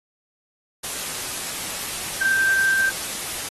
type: tone in noise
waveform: sine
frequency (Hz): 1568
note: G6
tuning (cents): 0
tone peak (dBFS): -17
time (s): 2.21-2.9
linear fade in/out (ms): 10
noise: white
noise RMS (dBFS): -29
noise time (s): 0.83-3.49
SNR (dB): +9
effects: AAC 32 kbps